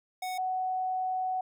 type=tone pair in turn; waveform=square / sine; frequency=740 / 745.1 Hz; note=F#5 / F#5; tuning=0 / +12 cents; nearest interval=unison; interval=12 cents; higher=second; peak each=-33 / -28 dBFS; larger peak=second; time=0.22-0.38 / 0.38-1.41 s; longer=second; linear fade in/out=5 ms; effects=none